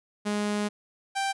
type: tone pair in turn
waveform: sawtooth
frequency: 207.7 / 784.2 Hz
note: G#3 / G5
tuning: 0 / 0 cents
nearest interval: octave + major seventh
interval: 2300 cents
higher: second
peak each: -22 dBFS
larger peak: neither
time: 0.25-0.69 / 1.15-1.33 s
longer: first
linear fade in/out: 20 ms
effects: resampled to 24000 Hz